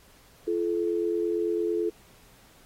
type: tone pair together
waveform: sine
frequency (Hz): 342.4 / 431.4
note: F4 / A4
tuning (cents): -34 / -34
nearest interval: major third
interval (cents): 400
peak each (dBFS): -27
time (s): 0.47-1.9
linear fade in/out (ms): 10
effects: pink hiss -57 dBFS RMS until 2.65 s + AAC 48 kbps